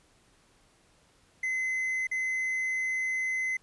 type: tone with dropouts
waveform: triangle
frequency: 2046 Hz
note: C7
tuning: 39 cents flat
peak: -26 dBFS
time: 1.43-3.57 s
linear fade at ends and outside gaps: 5 ms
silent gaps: 2.071-2.113 s
effects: pink hiss -64 dBFS RMS until 3.62 s + resampled to 24000 Hz